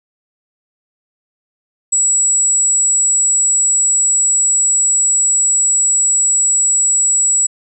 sine tone, 7820 Hz, B8, 18 cents flat, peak -10 dBFS, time 1.92-7.47 s, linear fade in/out 10 ms, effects none

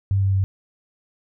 sine tone with pitch steps, 98 / 97.1 / 96.21 Hz, G2 / G2 / G2, 0 / -16 / -32 cents, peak -16 dBFS, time 0.11-0.44 s, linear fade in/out 0 ms, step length 110 ms, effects none

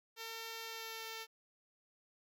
5% pulse tone with pitch glide, 452.9 to 448 Hz, A#4 to A4, -50 to +31 cents, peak -32 dBFS, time 0.16-1.27 s, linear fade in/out 50 ms, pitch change -19 cents, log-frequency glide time 0.6-1.08 s, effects none

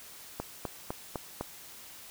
click train, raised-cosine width 1 ms, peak -19 dBFS, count 5, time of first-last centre 0.4-1.41 s, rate 3.96 Hz, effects white hiss -49 dBFS RMS until 2.1 s

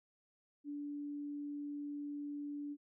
sine tone, 290 Hz, D4, 22 cents flat, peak -40 dBFS, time 0.64-2.77 s, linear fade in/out 50 ms, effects none

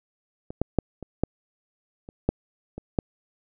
clicks, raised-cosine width 2 ms, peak -22 / -9 / -6 / -23 / -8 / -27 / -7 / -22 / -8 dBFS, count 9, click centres 0.505 / 0.616 / 0.787 / 1.027 / 1.236 / 2.089 / 2.29 / 2.78 / 2.988 s, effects none

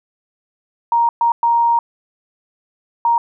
sine tone bursts at uneven times, 936 Hz, A#5, 7 cents sharp, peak -11 dBFS, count 4, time 0.92-1.09 / 1.21-1.32 / 1.43-1.79 / 3.05-3.18 s, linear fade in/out 2 ms, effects none

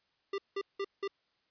square tone bursts, 395.9 Hz, G4, 17 cents sharp, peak -33 dBFS, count 4, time 0.33-1.078 s, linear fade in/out 5 ms, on 52 ms, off 180 ms, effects white hiss -75 dBFS RMS until 1.5 s + resampled to 11025 Hz

